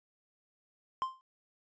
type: tone with exponential decay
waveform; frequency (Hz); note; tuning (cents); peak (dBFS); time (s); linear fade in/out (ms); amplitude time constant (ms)
triangle; 1046.5; C6; 0; -25; 1.02-1.21; 0; 41
effects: resampled to 16000 Hz